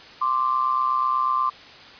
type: tone pair together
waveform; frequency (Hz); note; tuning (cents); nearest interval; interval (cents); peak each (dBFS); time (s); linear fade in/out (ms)
sine; 1046.5 / 1174.7; C6 / D6; 0 / 0; major second; 200; -22; 0.21-1.5; 10
effects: white hiss -44 dBFS RMS until 1.99 s + resampled to 11025 Hz